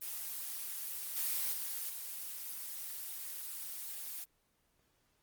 blue noise with level steps, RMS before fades -41 / -35 / -39 / -43 dBFS, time 0.01-4.25 s, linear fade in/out 20 ms, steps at 1.16 / 1.52 / 1.89 s, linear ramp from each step 10 ms, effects pink hiss -75 dBFS RMS until 5.22 s + Opus 24 kbps

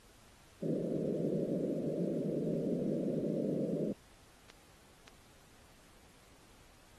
pink band-pass noise, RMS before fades -35 dBFS, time 0.62-3.93 s, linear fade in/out 10 ms, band 150 to 600 Hz, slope 96 dB/octave
clicks, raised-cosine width 0.2 ms, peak -32 dBFS, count 2, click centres 4.501 / 5.079 s
effects pink hiss -62 dBFS RMS until 6.98 s + AAC 32 kbps

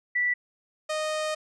sine / sawtooth tone pair in turn, 1964 / 618.6 Hz, B6 / D#5, -10 / -10 cents, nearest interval octave + minor sixth, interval 2000 cents, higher first, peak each -22 / -23 dBFS, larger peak first, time 0.15-0.34 / 0.89-1.35 s, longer second, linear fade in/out 10 ms, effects resampled to 22050 Hz

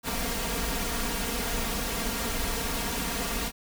pink noise with comb filter, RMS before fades -30 dBFS, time 0.03-3.52 s, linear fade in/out 50 ms, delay 4.3 ms, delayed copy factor +0.75, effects none

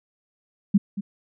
sine tone with echo, 200 Hz, G3, 35 cents sharp, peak -12 dBFS, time 0.74-0.78 s, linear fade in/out 10 ms, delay 230 ms, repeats 1, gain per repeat -13 dB, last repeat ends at 1.01 s, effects none

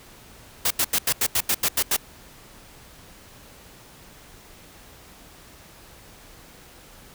white noise bursts, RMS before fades -21 dBFS, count 10, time 0.65-1.966 s, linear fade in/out 5 ms, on 56 ms, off 84 ms, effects pink hiss -48 dBFS RMS until 7.14 s

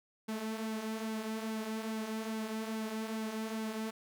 sawtooth tone with flanger, 220 Hz, A3, in tune, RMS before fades -38 dBFS, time 0.28-3.91 s, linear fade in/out 10 ms, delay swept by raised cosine 1.6 to 6.4 ms, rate 2.4 Hz, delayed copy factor -0.5, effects none

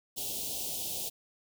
white band-stop noise, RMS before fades -36 dBFS, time 0.16-1.1 s, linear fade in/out 20 ms, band 810 to 2800 Hz, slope 48 dB/octave, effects none

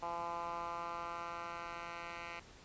10% pulse tone with band-pass filter sweep, 170.6 Hz, F3, 40 cents flat, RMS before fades -43 dBFS, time 0.02-2.4 s, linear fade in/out 10 ms, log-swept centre 930 to 1900 Hz, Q 2.6, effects pink hiss -58 dBFS RMS until 2.64 s + resampled to 16000 Hz

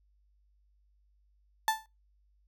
35% pulse tone with exponential decay, 880 Hz, A5, in tune, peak -20 dBFS, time 1.68-1.86 s, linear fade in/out 1 ms, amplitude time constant 39 ms, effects noise-tail reverb RT60 0.2 s tail -19 dB re dry + added 50 Hz sine -65 dBFS peak until 2.47 s

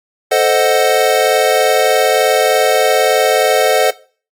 square chord, A diminished seventh, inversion none, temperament equal, 440 / 523.3 / 622.3 / 740 Hz, A4 / C5 / Eb5 / Gb5, 0 / 0 / 0 / 0 cents, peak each -16 dBFS, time 0.31-3.91 s, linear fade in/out 10 ms, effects noise-tail reverb RT60 0.4 s tail -20 dB re dry + AAC 64 kbps

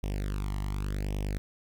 sawtooth tone with flanger, 49.72 Hz, G1, 25 cents sharp, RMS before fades -32 dBFS, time 0.03-1.38 s, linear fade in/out 0 ms, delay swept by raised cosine 0.34 to 1 ms, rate 0.88 Hz, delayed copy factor +0.9, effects none

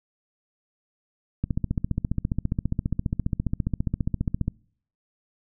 click train, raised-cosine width 5 ms, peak -12 dBFS, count 46, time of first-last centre 1.44-4.481 s, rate 14.8 Hz, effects noise-tail reverb RT60 0.6 s tail -26 dB re dry

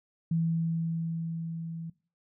sine tone with level ramp, 164.81 Hz, E3, in tune, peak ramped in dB -24 to -36 dBFS, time 0.31-1.9 s, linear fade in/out 5 ms, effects noise-tail reverb RT60 0.4 s tail -21 dB re dry

